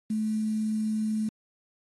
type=tone with quantisation; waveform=sine; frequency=216.6 Hz; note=A3; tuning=27 cents flat; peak=-25 dBFS; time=0.1-1.29 s; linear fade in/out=5 ms; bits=8; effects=AAC 32 kbps